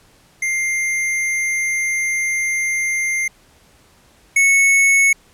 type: tone pair in turn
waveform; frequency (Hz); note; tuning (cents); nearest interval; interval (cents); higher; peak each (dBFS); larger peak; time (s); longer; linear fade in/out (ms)
square; 2100 / 2205; C7 / C#7; +6 / -10; minor second; 84; second; -18 / -11; second; 0.42-3.28 / 4.36-5.13; first; 5
effects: pink hiss -52 dBFS RMS until 5.33 s + low-pass 12000 Hz 12 dB/octave